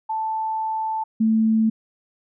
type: tone pair in turn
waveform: sine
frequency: 880 / 221.2 Hz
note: A5 / A3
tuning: 0 / +9 cents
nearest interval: 2 octaves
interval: 2391 cents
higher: first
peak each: -22 / -15 dBFS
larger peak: second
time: 0.09-1.04 / 1.2-1.7 s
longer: first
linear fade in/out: 10 ms
effects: none